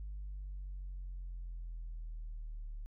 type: exponential sweep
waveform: sine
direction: down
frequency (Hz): 50.7 to 36.71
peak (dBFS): -39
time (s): 0-2.86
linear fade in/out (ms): 0
effects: tanh soft clip ceiling -38 dBFS